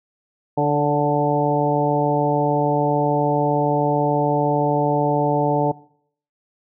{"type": "harmonic tone with a mistuned harmonic", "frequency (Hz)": 146.83, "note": "D3", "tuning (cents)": 0, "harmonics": [1, 2, 3, 4, 5, 6], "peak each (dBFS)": [-23, -23, -23, -23, -23, -23], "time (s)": [0.57, 5.72], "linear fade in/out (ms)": 10, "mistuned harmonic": 4, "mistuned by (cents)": -20, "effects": ["noise-tail reverb RT60 0.6 s tail -21 dB re dry"]}